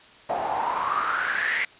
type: noise with band-pass filter sweep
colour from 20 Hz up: pink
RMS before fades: -26 dBFS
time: 0.29-1.65 s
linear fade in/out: 5 ms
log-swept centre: 680 to 2100 Hz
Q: 7.9
effects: white hiss -50 dBFS RMS until 1.79 s + resampled to 8000 Hz